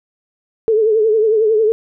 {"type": "tone with vibrato", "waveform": "sine", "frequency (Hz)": 436.3, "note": "A4", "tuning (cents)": -15, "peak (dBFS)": -10, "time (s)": [0.68, 1.72], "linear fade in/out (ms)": 0, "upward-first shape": "triangle", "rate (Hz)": 11, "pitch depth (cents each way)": 86, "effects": []}